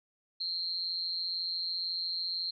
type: tone with amplitude modulation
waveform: sine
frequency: 4186 Hz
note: C8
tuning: in tune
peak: -28 dBFS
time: 0.4-2.51 s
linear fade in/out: 10 ms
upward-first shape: sine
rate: 174 Hz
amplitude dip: 85%
effects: none